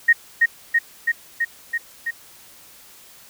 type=tone with echo; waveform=sine; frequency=1864.7 Hz; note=A#6; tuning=in tune; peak=-9 dBFS; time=0.08-0.13 s; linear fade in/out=10 ms; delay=330 ms; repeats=6; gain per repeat=-2 dB; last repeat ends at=2.11 s; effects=white hiss -47 dBFS RMS until 3.29 s